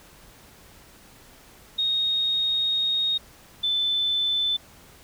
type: tone pair in turn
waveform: sine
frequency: 3729 / 3520 Hz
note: A#7 / A7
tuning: 0 / 0 cents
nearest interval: minor second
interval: 100 cents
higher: first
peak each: -21 dBFS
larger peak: neither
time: 1.78-3.18 / 3.63-4.57 s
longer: first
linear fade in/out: 10 ms
effects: pink hiss -51 dBFS RMS until 5.03 s